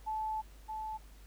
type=tone pair in turn; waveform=sine; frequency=870 / 870 Hz; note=A5 / A5; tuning=-20 / -20 cents; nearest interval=unison; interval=0 cents; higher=neither; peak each=-33 / -37 dBFS; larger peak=first; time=0.06-0.42 / 0.68-0.98 s; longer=first; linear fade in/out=20 ms; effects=added 50 Hz sine -52 dBFS peak until 1.26 s + pink hiss -62 dBFS RMS until 1.26 s